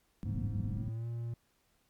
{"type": "low-pass noise", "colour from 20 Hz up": "white", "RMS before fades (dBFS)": -38, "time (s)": [0.23, 0.89], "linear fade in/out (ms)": 0, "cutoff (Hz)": 240, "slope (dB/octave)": 48}
{"type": "tone with pitch glide", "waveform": "triangle", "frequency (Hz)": [103.83, 117.22], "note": ["G#2", "A#2"], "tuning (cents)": [0, 10], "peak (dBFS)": -33, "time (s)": [0.25, 1.34], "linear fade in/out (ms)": 5, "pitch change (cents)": 210, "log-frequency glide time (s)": [0.68, 1.07]}
{"effects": ["pink hiss -73 dBFS RMS until 1.89 s", "MP3 96 kbps"]}